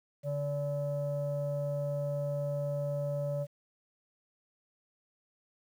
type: tone pair together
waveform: sine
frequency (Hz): 144 / 576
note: D3 / D5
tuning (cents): -34 / -34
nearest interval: 2 octaves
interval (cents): 2400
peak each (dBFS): -32 / -32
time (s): 0.23-3.47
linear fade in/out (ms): 50
effects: tanh soft clip ceiling -26 dBFS + 10-bit